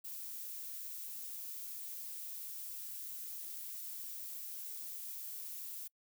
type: noise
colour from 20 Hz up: violet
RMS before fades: -45 dBFS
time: 0.04-5.88 s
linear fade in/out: 10 ms
effects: noise-tail reverb RT60 0.1 s tail -26 dB re dry